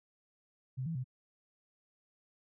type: tone with pitch steps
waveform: sine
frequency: 129.8 / 164.5 / 128 Hz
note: C3 / E3 / C3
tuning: -13 / -3 / -38 cents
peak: -34 dBFS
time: 0.77-1.043 s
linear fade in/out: 20 ms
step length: 91 ms
effects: none